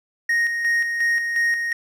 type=tone with tremolo; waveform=triangle; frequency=1866 Hz; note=A#6; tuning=1 cent sharp; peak=-15 dBFS; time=0.29-1.73 s; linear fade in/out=5 ms; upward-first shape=square; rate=2.8 Hz; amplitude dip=45%; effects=none